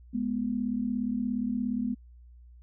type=tone pair together; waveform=sine; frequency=209.8 / 246.9 Hz; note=G#3 / B3; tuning=+18 / 0 cents; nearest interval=minor third; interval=282 cents; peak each=-31 / -29 dBFS; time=0.13-1.95 s; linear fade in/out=20 ms; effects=added 60 Hz sine -49 dBFS peak until 2.62 s